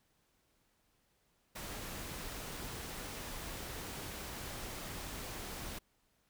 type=noise; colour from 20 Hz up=pink; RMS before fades=-44 dBFS; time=1.55-5.79 s; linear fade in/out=10 ms; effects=pink hiss -75 dBFS RMS until 6.29 s